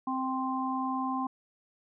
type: harmonic tone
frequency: 261.6 Hz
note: C4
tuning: in tune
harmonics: 1 / 3 / 4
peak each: -32 / -35 / -33 dBFS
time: 0.07-1.27 s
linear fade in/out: 5 ms
effects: none